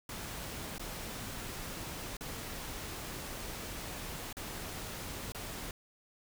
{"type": "noise with dropouts", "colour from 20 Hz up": "pink", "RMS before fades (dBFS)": -42, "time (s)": [0.09, 5.71], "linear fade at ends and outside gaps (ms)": 2, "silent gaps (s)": [[0.782, 0.795], [2.169, 2.208], [4.328, 4.368], [5.321, 5.347]], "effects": []}